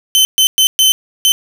sawtooth tone bursts at uneven times, 3065 Hz, G7, 40 cents flat, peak -4 dBFS, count 5, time 0.15-0.25 / 0.38-0.47 / 0.58-0.67 / 0.79-0.92 / 1.25-1.32 s, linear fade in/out 0 ms, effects none

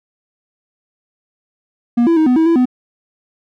triangle tone with pitch steps, 237.9 / 334.1 / 314.7 / 250.1 / 322.2 / 333.8 / 251.2 Hz, A#3 / E4 / D#4 / B3 / E4 / E4 / B3, +35 / +23 / +20 / +22 / -39 / +22 / +30 cents, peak -7 dBFS, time 1.97-2.656 s, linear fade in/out 10 ms, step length 98 ms, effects none

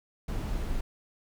brown noise, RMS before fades -31 dBFS, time 0.28-0.81 s, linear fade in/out 5 ms, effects none

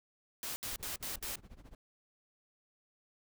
white noise bursts, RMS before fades -40 dBFS, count 5, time 0.43-1.356 s, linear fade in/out 0 ms, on 130 ms, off 69 ms
brown noise with tremolo, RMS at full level -49 dBFS, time 0.65-1.75 s, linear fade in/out 2 ms, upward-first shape sine, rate 14 Hz, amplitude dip 90%
effects none

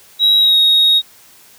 sine tone with pitch glide, 3850 to 3760 Hz, B7 to A#7, -45 to +14 cents, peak -6 dBFS, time 0.19-1.02 s, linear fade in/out 50 ms, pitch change -41 cents, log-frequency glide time 0.38-0.57 s, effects tanh soft clip ceiling -6 dBFS + white hiss -45 dBFS RMS until 1.58 s

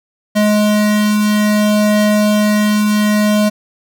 square tone pair together, 210.2 / 630 Hz, G#3 / D#5, +21 / +21 cents, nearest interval octave + perfect fifth, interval 1900 cents, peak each -11 / -22 dBFS, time 0.35-3.5 s, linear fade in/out 20 ms, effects none

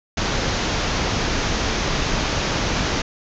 pink low-pass noise, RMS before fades -22 dBFS, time 0.17-3.02 s, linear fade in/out 5 ms, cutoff 6700 Hz, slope 96 dB/octave, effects none

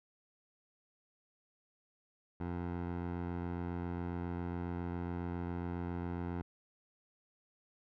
15% pulse tone with low-pass filter, 87.31 Hz, F2, in tune, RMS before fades -39 dBFS, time 2.4-6.42 s, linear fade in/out 5 ms, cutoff 1400 Hz, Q 0.76, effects none

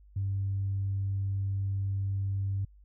sine tone, 98 Hz, G2, in tune, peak -27 dBFS, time 0.16-2.65 s, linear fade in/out 5 ms, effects tanh soft clip ceiling -23 dBFS + added 50 Hz sine -53 dBFS peak until 2.84 s

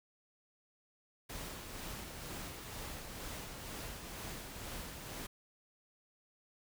pink noise with tremolo, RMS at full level -44 dBFS, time 1.29-5.27 s, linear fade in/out 10 ms, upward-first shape sine, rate 2.1 Hz, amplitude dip 35%, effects none

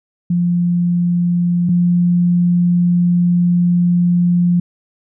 sine tone pair in turn, 174.61 / 175.37 Hz, F3 / F3, 0 / +7 cents, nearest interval unison, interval 7 cents, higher second, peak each -12 / -10 dBFS, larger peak second, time 0.3-1.69 / 1.69-4.6 s, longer second, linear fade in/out 5 ms, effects none

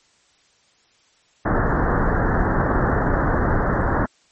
pink low-pass noise, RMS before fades -19 dBFS, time 1.45-4.06 s, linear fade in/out 5 ms, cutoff 1800 Hz, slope 96 dB/octave, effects white hiss -59 dBFS RMS until 4.31 s + MP3 32 kbps

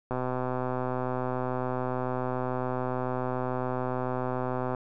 click train, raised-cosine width 1 ms, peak -17 dBFS, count 590, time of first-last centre 0.11-4.748 s, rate 127 Hz, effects none

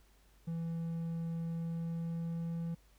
triangle tone with pitch glide, 166 to 167.25 Hz, E3 to E3, +12 to +25 cents, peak -33 dBFS, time 0.47-2.75 s, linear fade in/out 10 ms, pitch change +13 cents, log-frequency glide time 1.45-2.6 s, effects added 50 Hz sine -63 dBFS peak until 2.98 s + pink hiss -69 dBFS RMS until 2.98 s

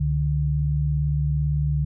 sine tone pair together, 69.3 / 146.94 Hz, C#2 / D3, 0 / +1 cents, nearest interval octave + minor second, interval 1301 cents, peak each -24 / -21 dBFS, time 0-1.85 s, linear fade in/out 10 ms, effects none

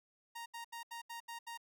sawtooth tone bursts, 932.3 Hz, A#5, in tune, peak -40 dBFS, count 7, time 0.35-1.576 s, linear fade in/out 10 ms, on 110 ms, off 76 ms, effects none

